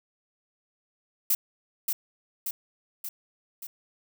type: noise with echo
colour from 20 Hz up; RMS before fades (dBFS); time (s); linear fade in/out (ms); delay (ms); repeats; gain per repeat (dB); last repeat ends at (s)
violet; -23; 1.3-1.35; 5; 580; 4; -4; 3.67
effects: none